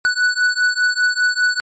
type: beating tone pair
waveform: square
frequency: 1480 / 1485 Hz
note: F#6 / F#6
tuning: 0 / +6 cents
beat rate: 5 Hz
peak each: -18 dBFS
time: 0.05-1.6 s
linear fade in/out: 0 ms
effects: low-pass 7000 Hz 12 dB/octave + MP3 32 kbps